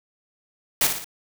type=noise with echo; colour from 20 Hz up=white; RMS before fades=-19 dBFS; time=0.81-0.87 s; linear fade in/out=2 ms; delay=58 ms; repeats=3; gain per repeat=-6 dB; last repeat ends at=1.044 s; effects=none